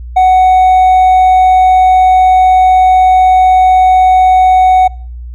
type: tone with hard clipping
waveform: sine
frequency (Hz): 744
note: F#5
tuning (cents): +9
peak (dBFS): -4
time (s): 0.16-4.88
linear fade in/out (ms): 10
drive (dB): 2
effects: noise-tail reverb RT60 0.5 s tail -25 dB re dry + added 60 Hz sine -22 dBFS peak until 5.34 s